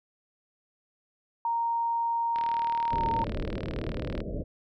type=tone with pitch glide; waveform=sine; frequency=930 to 917.7 Hz; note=A#5 to A#5; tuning=-4 to -27 cents; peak=-25 dBFS; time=1.45-3.24 s; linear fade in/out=2 ms; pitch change=-23 cents; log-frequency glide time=2.93-3.05 s
type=click train; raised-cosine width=0.3 ms; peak=-23 dBFS; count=72; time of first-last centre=2.36-4.204 s; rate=38.5 Hz
type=low-pass noise; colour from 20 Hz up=pink; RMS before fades=-33 dBFS; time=2.91-4.44 s; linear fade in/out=20 ms; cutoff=630 Hz; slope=96 dB/octave
effects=none